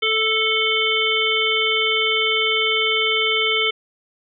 harmonic tone, 440 Hz, A4, in tune, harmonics 1 / 3 / 5 / 7 / 8, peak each -24 / -26 / -21 / -21 / -26 dBFS, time 0.02-3.71 s, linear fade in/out 10 ms, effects none

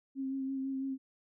sine tone with vibrato, 268 Hz, C4, 42 cents sharp, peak -33 dBFS, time 0.15-0.98 s, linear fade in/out 50 ms, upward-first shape sine, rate 6 Hz, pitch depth 20 cents each way, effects none

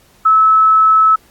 sine tone, 1300 Hz, E6, 24 cents flat, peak -6 dBFS, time 0.25-1.16 s, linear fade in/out 10 ms, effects pink hiss -50 dBFS RMS until 1.3 s + AAC 64 kbps

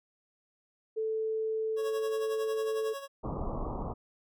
sine tone, 440 Hz, A4, in tune, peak -29 dBFS, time 0.96-2.94 s, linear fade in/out 20 ms
25% pulse tone with tremolo, 554 Hz, C#5, 1 cent flat, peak -32 dBFS, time 1.76-3.08 s, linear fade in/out 50 ms, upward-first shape sine, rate 11 Hz, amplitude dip 65%
pink low-pass noise, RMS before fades -35 dBFS, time 3.23-3.94 s, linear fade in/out 20 ms, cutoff 1200 Hz, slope 96 dB/octave
effects none

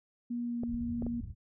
sine tone with pitch glide, 239.3 to 236.7 Hz, A#3 to A#3, +46 to +27 cents, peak -32 dBFS, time 0.3-1.21 s, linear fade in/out 10 ms, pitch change -19 cents, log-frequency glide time 0.44-0.62 s
clicks, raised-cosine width 2 ms, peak -25 dBFS, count 3, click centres 0.635 / 1.023 / 1.066 s
white low-pass noise, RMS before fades -42 dBFS, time 0.67-1.35 s, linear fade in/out 50 ms, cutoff 130 Hz, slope 24 dB/octave
effects none

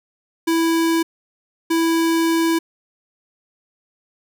square tone bursts at uneven times, 329.6 Hz, E4, in tune, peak -16 dBFS, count 2, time 0.47-1.03 / 1.7-2.59 s, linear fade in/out 10 ms, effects none

